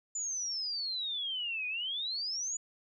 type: exponential two-way sweep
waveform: sine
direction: down then up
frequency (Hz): 7080 to 2451 to 7020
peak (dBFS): -33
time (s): 0.15-2.57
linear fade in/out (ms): 5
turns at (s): 1.67
effects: none